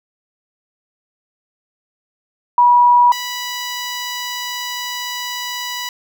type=tone pair in turn; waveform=sine / 10% pulse; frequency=970 / 983 Hz; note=B5 / B5; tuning=-31 / -8 cents; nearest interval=unison; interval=23 cents; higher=second; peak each=-7 / -14 dBFS; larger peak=first; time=2.58-3.12 / 3.12-5.89 s; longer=second; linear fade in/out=2 ms; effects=none